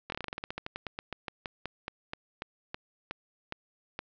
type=slowing click train; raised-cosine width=0.3 ms; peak=-19 dBFS; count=27; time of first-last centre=0.1-3.991 s; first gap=22 ms; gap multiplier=1.13; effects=low-pass 5000 Hz 12 dB/octave